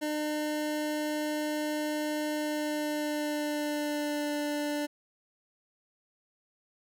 25% pulse tone with pitch glide, 302.1 to 294.5 Hz, D4 to D4, +49 to +5 cents, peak -26 dBFS, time 0.01-4.87 s, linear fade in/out 20 ms, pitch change -44 cents, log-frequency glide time 2.33-4.32 s, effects none

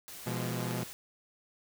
white noise, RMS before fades -46 dBFS, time 0.08-0.93 s, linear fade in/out 0 ms
sawtooth chord, F diminished, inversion second, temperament equal with one note detuned, 123.47 / 172.41 / 207.7 Hz, Cb3 / F3 / Ab3, 0 / -22 / 0 cents, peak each -31 / -34 / -36 dBFS, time 0.26-0.84 s, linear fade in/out 10 ms
effects none

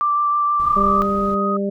sine tone with vibrato, 1174.7 Hz, D6, in tune, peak -15 dBFS, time 0.01-1.02 s, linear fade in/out 0 ms, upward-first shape sine, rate 6.3 Hz, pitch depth 10 cents each way
brown noise, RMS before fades -33 dBFS, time 0.59-1.35 s, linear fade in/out 10 ms
sine tone with pitch glide, 1210 to 1249.8 Hz, D#6 to D#6, -49 to +7 cents, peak -20 dBFS, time 0.65-1.57 s, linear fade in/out 5 ms, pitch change +56 cents, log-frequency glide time 0.83-0.92 s
harmonic tone, 198.9 Hz, G3, 25 cents sharp, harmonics 1 / 2 / 3, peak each -21 / -24 / -26 dBFS, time 0.76-1.7 s, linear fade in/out 10 ms
effects none

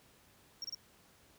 triangle tone bursts, 5560 Hz, F8, 9 cents flat, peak -37 dBFS, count 3, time 0.62-0.748 s, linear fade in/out 2 ms, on 24 ms, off 28 ms, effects pink hiss -64 dBFS RMS until 1.38 s + high-pass 60 Hz 12 dB/octave

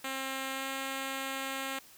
5% pulse tone with pitch glide, 266.9 to 268.9 Hz, C4 to C4, +35 to +47 cents, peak -23 dBFS, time 0.04-1.79 s, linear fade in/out 5 ms, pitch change +12 cents, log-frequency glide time 0.52-0.66 s, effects white hiss -56 dBFS RMS until 1.97 s

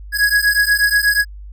square beating tone pair, 1661.2 / 1669.5 Hz, G#6 / G#6, 0 / +9 cents, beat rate 8.3 Hz, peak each -16 dBFS, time 0.12-1.25 s, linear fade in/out 50 ms, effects added 50 Hz sine -31 dBFS peak until 1.52 s

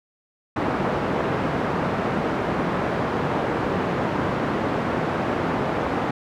pink band-pass noise, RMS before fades -24 dBFS, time 0.56-6.11 s, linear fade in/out 5 ms, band 150 to 1300 Hz, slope 12 dB/octave, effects none

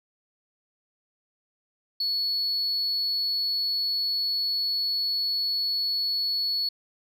sine tone, 4400 Hz, C#8, 14 cents flat, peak -22 dBFS, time 2-6.69 s, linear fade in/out 5 ms, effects tanh soft clip ceiling -22 dBFS

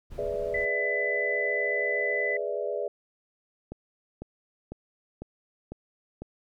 brown noise, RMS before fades -42 dBFS, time 0.1-0.66 s, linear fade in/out 20 ms
sine chord, E dominant seventh, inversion first, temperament equal with one note detuned, 415.3 / 493.9 / 587.3 / 655.5 Hz, G#4 / B4 / D5 / E5, 0 / 0 / 0 / -10 cents, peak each -33 / -34 / -32 / -36 dBFS, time 0.18-2.88 s, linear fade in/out 5 ms
sine tone, 2000 Hz, B6, 21 cents sharp, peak -27 dBFS, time 0.54-2.37 s, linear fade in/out 5 ms
click train, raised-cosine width 2 ms, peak -24 dBFS, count 6, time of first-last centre 3.72-6.22 s, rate 2 Hz
effects none

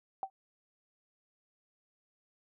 sine tone with exponential decay, 771 Hz, G5, 29 cents flat, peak -28 dBFS, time 0.23-0.3 s, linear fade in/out 1 ms, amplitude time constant 15 ms, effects none

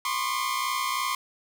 sawtooth tone cluster, 1022 / 1085 / 1202 Hz, C6 / C#6 / D6, -41 / -37 / +40 cents, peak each -27 / -25 / -30 dBFS, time 0.05-1.15 s, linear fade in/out 2 ms, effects none

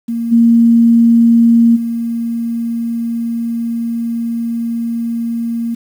sine tone with level steps, 232.2 Hz, A#3, 7 cents flat, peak -15 / -5 / -15 dBFS, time 0.08-5.75 s, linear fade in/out 10 ms, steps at 0.31 / 1.75 s, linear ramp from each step 20 ms, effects 7-bit

